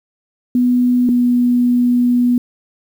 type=tone pair in turn; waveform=sine; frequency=246.9 / 244.5 Hz; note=B3 / B3; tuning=0 / -17 cents; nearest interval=unison; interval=17 cents; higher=first; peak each=-10 / -10 dBFS; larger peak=neither; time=0.55-1.09 / 1.09-2.38 s; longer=second; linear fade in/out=2 ms; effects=7-bit